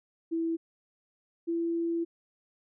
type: tone pair in turn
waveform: sine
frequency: 329.6 / 335.7 Hz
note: E4 / E4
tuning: 0 / +32 cents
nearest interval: unison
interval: 32 cents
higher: second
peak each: -27 dBFS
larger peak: neither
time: 0.31-0.57 / 1.47-2.05 s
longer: second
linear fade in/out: 20 ms
effects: none